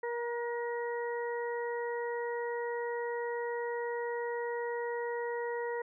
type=harmonic tone with a mistuned harmonic; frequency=474.1 Hz; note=A#4; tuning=29 cents sharp; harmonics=1 / 2 / 3 / 4; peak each=-34 / -40 / -49 / -42 dBFS; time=0.03-5.82 s; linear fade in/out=5 ms; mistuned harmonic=3; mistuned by=+25 cents; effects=none